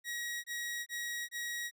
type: tone bursts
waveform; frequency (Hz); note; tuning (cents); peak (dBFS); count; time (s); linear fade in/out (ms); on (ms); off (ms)
sawtooth; 1903; A#6; +35; -33; 4; 0.04-1.712; 50; 400; 24
effects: none